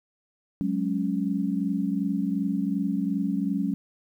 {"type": "chord", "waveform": "sine", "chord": "F# suspended second", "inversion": "none", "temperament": "equal", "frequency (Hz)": [185, 207.7, 277.2], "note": ["F#3", "G#3", "C#4"], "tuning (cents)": [0, 0, 0], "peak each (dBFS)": -28, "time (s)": [0.61, 3.74], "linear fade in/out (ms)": 0, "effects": ["10-bit"]}